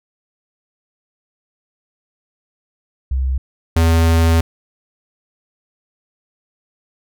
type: tone pair in turn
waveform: sine / square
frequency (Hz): 65.4 / 82.4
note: C2 / E2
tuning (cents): 0 / 0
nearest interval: major third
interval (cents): 400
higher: second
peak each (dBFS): -15 / -11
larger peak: second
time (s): 3.11-3.38 / 3.76-4.41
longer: second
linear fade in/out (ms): 5
effects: none